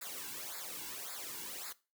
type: noise with flanger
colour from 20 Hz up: white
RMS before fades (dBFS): -44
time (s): 0.01-1.73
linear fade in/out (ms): 10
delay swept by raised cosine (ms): 0.33 to 1.63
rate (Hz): 1.8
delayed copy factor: -1
effects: noise-tail reverb RT60 0.3 s tail -19 dB re dry